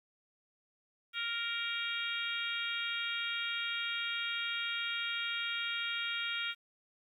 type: harmonic tone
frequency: 466.2 Hz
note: A#4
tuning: in tune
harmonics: 3 / 4 / 5 / 6 / 7 / 8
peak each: -39 / -45 / -39 / -43 / -40 / -43 dBFS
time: 1.13-6.55 s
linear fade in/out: 50 ms
effects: 11-bit

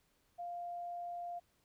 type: tone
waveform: sine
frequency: 698.5 Hz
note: F5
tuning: in tune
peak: -40 dBFS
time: 0.38-1.4 s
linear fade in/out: 20 ms
effects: pink hiss -75 dBFS RMS until 1.64 s

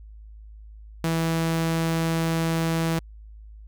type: tone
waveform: sawtooth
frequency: 163.9 Hz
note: E3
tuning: 10 cents flat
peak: -18 dBFS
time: 1.04-2.99 s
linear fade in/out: 2 ms
effects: added 53 Hz sine -41 dBFS peak until 3.67 s

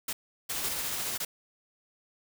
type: noise bursts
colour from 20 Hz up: white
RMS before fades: -33 dBFS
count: 3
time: 0.08-1.25 s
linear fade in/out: 5 ms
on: 50 ms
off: 510 ms
type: noise with tremolo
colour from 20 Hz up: white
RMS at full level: -32 dBFS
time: 0.49-1.18 s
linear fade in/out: 10 ms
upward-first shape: triangle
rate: 14 Hz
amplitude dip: 30%
effects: none

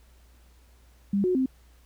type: tone with pitch steps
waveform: sine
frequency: 199.6 / 365.3 / 261.2 Hz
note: G3 / F#4 / C4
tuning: +32 / -22 / -3 cents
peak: -21 dBFS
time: 1.13-1.46 s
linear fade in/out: 5 ms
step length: 110 ms
effects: added 60 Hz sine -54 dBFS peak until 1.85 s + pink hiss -63 dBFS RMS until 1.85 s

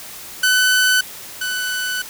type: tone pair in turn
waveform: sawtooth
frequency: 1505 / 1497.1 Hz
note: F#6 / F#6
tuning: +29 / +20 cents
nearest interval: unison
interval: 9 cents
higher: first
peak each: -9 / -17 dBFS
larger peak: first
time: 0.43-1.01 / 1.41-2.02 s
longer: second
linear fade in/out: 5 ms
effects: white hiss -35 dBFS RMS until 2.09 s

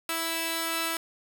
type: tone pair together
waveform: 5% pulse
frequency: 329.3 / 1318.5 Hz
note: E4 / E6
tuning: -2 / 0 cents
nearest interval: 2 octaves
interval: 2402 cents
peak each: -18 / -21 dBFS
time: 0.09-0.97 s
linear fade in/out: 2 ms
effects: none

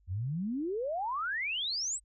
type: exponential sweep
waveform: sine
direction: up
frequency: 82.41 to 8372 Hz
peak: -31 dBFS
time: 0.07-2 s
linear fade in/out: 50 ms
effects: added 50 Hz sine -63 dBFS peak until 2.04 s

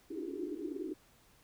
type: band-pass noise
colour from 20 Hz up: white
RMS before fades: -40 dBFS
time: 0.1-0.94 s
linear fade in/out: 10 ms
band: 280 to 400 Hz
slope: 96 dB/octave
effects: pink hiss -65 dBFS RMS until 1.43 s

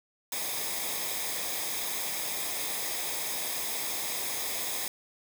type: noise with comb filter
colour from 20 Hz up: white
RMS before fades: -33 dBFS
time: 0.32-4.88 s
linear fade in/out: 2 ms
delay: 0.69 ms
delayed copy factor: -0.6
effects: none

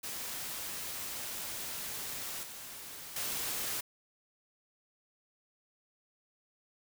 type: noise with level steps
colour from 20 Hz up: white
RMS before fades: -40 / -46 / -36 dBFS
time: 0.03-3.81 s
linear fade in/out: 10 ms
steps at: 2.43 / 3.16 s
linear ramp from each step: 2 ms
effects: none

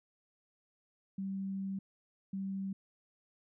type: tone bursts at uneven times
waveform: sine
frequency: 193.8 Hz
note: G3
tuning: 20 cents flat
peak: -35 dBFS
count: 2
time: 1.18-1.79 / 2.33-2.73 s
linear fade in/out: 5 ms
effects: none

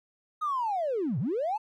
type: linear two-way sweep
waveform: triangle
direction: down then up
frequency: 1269 to 107.7 to 895 Hz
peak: -23 dBFS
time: 0.41-1.58 s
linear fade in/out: 20 ms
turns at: 1.19 s
effects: tanh soft clip ceiling -24 dBFS

